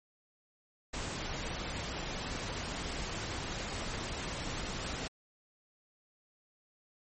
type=noise; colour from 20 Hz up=pink; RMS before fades=-38 dBFS; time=0.93-5.08 s; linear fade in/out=10 ms; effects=MP3 32 kbps